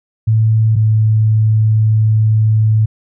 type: tone pair in turn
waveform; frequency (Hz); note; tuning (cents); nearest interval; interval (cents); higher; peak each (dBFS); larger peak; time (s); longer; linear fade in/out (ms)
sine; 110.5 / 109.1; A2 / A2; +8 / -14; unison; 22; first; -8; neither; 0.27-0.76 / 0.76-2.86; second; 10
effects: none